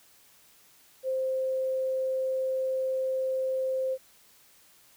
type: tone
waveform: sine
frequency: 523.3 Hz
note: C5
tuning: in tune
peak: -26 dBFS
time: 1.03-3.98 s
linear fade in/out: 50 ms
effects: white hiss -59 dBFS RMS until 4.96 s